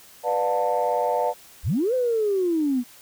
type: chord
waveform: sine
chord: B half-diminished seventh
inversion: none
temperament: just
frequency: 493.9 / 592.7 / 711.2 / 889 Hz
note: B4 / D5 / F5 / A5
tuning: 0 / +16 / +31 / +18 cents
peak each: -25 dBFS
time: 0.23-1.34 s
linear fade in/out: 50 ms
type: linear two-way sweep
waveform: sine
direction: up then down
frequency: 40.61 to 519 to 234.9 Hz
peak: -19 dBFS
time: 1.63-2.84 s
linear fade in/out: 50 ms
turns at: 1.94 s
effects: tanh soft clip ceiling -12 dBFS + white hiss -49 dBFS RMS until 3.01 s